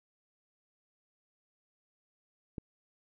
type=click; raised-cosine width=3 ms; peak=-25 dBFS; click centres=2.582 s; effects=none